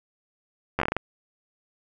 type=slowing click train; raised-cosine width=0.5 ms; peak=-9 dBFS; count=8; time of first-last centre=0.79-0.966 s; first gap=11 ms; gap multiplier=1.27; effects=none